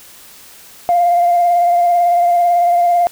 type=tone with vibrato; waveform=sine; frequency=698.5 Hz; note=F5; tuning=in tune; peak=-8 dBFS; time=0.89-3.07 s; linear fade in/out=0 ms; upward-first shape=triangle; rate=18 Hz; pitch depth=31 cents each way; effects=tanh soft clip ceiling -5 dBFS + white hiss -40 dBFS RMS until 3.11 s